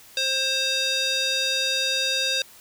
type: tone with band-pass filter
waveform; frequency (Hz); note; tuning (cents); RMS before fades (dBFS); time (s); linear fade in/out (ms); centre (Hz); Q
square; 530; C5; +22; -24; 0.17-2.42; 2; 4100; 2.6
effects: white hiss -49 dBFS RMS until 2.6 s